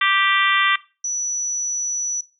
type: harmonic tone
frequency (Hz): 392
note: G4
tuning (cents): 0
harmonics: 3 / 4 / 5 / 6 / 7 / 8 / 9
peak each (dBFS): -20 / -24 / -19 / -26 / -26 / -26 / -26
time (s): 0.01-0.76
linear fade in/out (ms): 5
type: tone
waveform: sine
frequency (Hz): 5920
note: F#8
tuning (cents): 0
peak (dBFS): -21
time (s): 1.04-2.21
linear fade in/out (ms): 5
effects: noise-tail reverb RT60 0.3 s tail -18 dB re dry